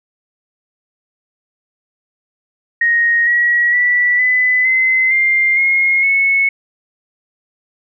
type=tone with pitch steps; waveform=sine; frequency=1871 / 1914.7 / 1959.5 / 2005 / 2052 / 2100 / 2149 / 2199 Hz; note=A#6 / A#6 / B6 / B6 / C7 / C7 / C7 / C#7; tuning=+6 / +46 / -14 / +26 / -34 / +6 / +46 / -14 cents; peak=-10 dBFS; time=2.81-6.49 s; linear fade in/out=5 ms; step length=460 ms; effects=none